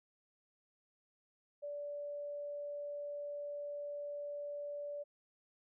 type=tone; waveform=sine; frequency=580 Hz; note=D5; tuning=22 cents flat; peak=-40 dBFS; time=1.62-5.04 s; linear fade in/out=20 ms; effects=none